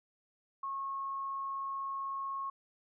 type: tone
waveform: sine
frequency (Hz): 1091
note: C#6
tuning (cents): -28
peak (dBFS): -35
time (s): 0.63-2.5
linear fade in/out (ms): 5
effects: none